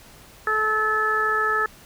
harmonic tone, 433 Hz, A4, 28 cents flat, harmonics 1 / 2 / 3 / 4, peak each -28 / -33 / -22 / -23 dBFS, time 0.47-1.66 s, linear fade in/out 2 ms, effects pink hiss -48 dBFS RMS until 1.85 s

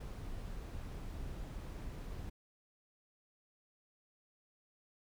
brown noise, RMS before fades -44 dBFS, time 0-2.3 s, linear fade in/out 10 ms, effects none

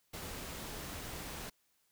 pink noise, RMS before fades -44 dBFS, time 0.13-1.5 s, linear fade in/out 10 ms, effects white hiss -75 dBFS RMS until 1.91 s

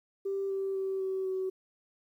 sine tone with pitch steps, 392 / 388.2 / 384.4 / 380.6 / 376.9 Hz, G4 / G4 / G4 / F#4 / F#4, 0 / -17 / -34 / +49 / +32 cents, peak -29 dBFS, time 0.25-1.5 s, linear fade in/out 10 ms, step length 250 ms, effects tanh soft clip ceiling -25 dBFS + 11-bit

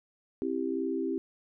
sine chord, C major, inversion none, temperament equal with one note detuned, 266.4 / 329.6 / 392 Hz, C4 / E4 / G4, +31 / 0 / 0 cents, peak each -33 dBFS, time 0.42-1.18 s, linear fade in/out 0 ms, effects none

